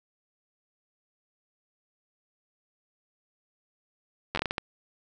slowing click train, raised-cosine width 0.3 ms, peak -12 dBFS, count 8, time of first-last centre 4.35-4.581 s, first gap 10 ms, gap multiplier 1.39, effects none

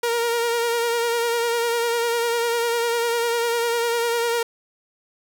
sawtooth tone with vibrato, 468.9 Hz, A#4, 10 cents sharp, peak -16 dBFS, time 0.03-4.43 s, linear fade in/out 5 ms, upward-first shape sine, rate 10 Hz, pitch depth 31 cents each way, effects none

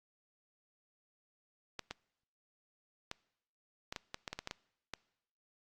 clicks, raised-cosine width 0.2 ms, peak -22 dBFS, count 12, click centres 1.793 / 1.91 / 3.114 / 3.925 / 3.962 / 4.144 / 4.278 / 4.33 / 4.39 / 4.474 / 4.511 / 4.937 s, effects noise-tail reverb RT60 0.8 s tail -23 dB re dry + Opus 48 kbps

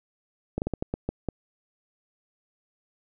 slowing click train, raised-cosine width 2 ms, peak -14 dBFS, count 8, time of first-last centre 0.58-1.287 s, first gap 39 ms, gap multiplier 1.31, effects none

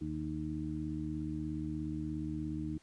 harmonic tone, 76.9 Hz, D#2, 20 cents flat, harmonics 1 / 2 / 3 / 4, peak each -43 / -41 / -44 / -38 dBFS, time 0.01-2.78 s, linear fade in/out 5 ms, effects pink hiss -66 dBFS RMS until 2.82 s + resampled to 22050 Hz

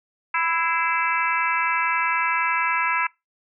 harmonic tone with a mistuned harmonic, 330.8 Hz, E4, 6 cents sharp, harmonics 3 / 4 / 5 / 6 / 7 / 8, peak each -25 / -26 / -27 / -28 / -28 / -29 dBFS, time 0.34-3.07 s, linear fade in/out 5 ms, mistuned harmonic 6, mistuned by +64 cents, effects noise-tail reverb RT60 0.2 s tail -23 dB re dry

